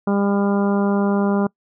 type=harmonic tone; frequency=200.5 Hz; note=G3; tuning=39 cents sharp; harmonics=1 / 2 / 3 / 4 / 5 / 6 / 7; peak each=-17 / -23 / -27 / -29 / -31 / -33 / -34 dBFS; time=0.07-1.47 s; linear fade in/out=5 ms; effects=noise-tail reverb RT60 0.1 s tail -25 dB re dry